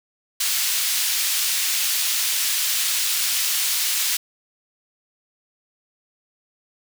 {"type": "high-pass noise", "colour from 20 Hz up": "pink", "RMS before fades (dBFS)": -22, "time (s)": [0.4, 4.17], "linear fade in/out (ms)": 5, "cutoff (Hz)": 3100, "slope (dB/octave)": 12, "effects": []}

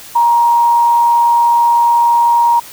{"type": "tone with frequency modulation", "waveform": "sine", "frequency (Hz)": 942, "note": "A#5", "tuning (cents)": 18, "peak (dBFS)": -7, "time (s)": [0.15, 2.6], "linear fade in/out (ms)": 10, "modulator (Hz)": 110, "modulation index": 0.2, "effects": ["white hiss -34 dBFS RMS until 2.72 s"]}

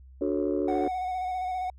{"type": "chord", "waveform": "sine", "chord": "D major seventh", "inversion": "none", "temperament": "just", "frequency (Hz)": [293.7, 367.1, 440.5, 550.6], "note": ["D4", "F#4", "A4", "C#5"], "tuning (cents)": [0, -14, 2, -12], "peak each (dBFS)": [-28, -28, -31, -32], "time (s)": [0.21, 0.88], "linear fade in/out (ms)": 5}
{"type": "tone with vibrato", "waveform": "triangle", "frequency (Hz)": 738, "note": "F#5", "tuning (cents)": -5, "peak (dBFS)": -26, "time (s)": [0.68, 1.7], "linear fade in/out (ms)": 2, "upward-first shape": "square", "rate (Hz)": 15, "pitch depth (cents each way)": 22}
{"effects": ["tanh soft clip ceiling -17 dBFS", "added 65 Hz sine -47 dBFS peak until 1.78 s"]}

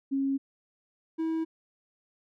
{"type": "tone pair in turn", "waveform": ["sine", "triangle"], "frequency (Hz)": [272.7, 323.3], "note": ["C#4", "E4"], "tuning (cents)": [-28, -34], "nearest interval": "minor third", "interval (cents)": 294, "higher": "second", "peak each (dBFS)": -25, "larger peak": "neither", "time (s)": [[0.11, 0.38], [1.18, 1.45]], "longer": "neither", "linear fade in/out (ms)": 20, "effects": []}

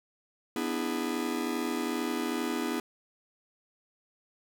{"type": "chord", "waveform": "45% pulse", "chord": "E dominant seventh", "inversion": "second", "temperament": "just", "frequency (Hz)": [247.2, 296.7, 329.6, 412], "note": ["B3", "D4", "E4", "G#4"], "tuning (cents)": [2, 18, 0, -14], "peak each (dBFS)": [-34, -36, -35, -37], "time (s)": [0.56, 2.8], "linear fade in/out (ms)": 2, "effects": []}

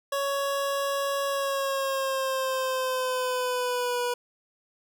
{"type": "tone with pitch glide", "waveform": "25% pulse", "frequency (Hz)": [557, 487.7], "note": ["C#5", "B4"], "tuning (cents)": [8, -22], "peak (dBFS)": -22, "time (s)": [0.12, 4.14], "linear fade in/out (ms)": 5, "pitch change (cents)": -230, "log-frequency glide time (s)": [1.27, 4.02], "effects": []}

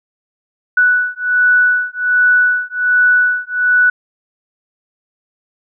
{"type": "beating tone pair", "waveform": "sine", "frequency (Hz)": [1480, 1481.3], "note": ["F#6", "F#6"], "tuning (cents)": [0, 2], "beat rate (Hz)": 1.3, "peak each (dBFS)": -13, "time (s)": [0.77, 3.9], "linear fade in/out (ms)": 5, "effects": []}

